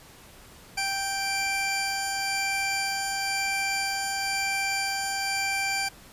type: tone pair together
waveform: 20% pulse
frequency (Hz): 784 / 2353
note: G5 / D7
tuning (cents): 0 / +3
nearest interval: octave + perfect fifth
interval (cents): 1903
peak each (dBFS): -24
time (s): 0.77-5.89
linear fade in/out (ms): 10
effects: pink hiss -50 dBFS RMS until 6.12 s + resampled to 32000 Hz